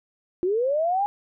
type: linear sweep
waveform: sine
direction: up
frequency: 343.7 to 830.6 Hz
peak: -20 dBFS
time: 0.43-1.06 s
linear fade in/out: 0 ms
effects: none